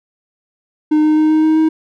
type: tone with pitch steps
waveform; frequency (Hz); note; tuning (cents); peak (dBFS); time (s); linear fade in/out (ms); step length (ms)
triangle; 305.6 / 307.7 / 309.9 / 312 / 314.2 / 316.4; D#4 / D#4 / D#4 / D#4 / D#4 / D#4; -31 / -19 / -7 / +5 / +17 / +29; -7; 0.91-1.69; 10; 130
effects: none